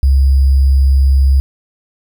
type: tone with sample-and-hold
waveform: sine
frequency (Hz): 67.5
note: C#2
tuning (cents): -45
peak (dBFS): -6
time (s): 0.03-1.4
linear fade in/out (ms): 0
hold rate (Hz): 4900
effects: none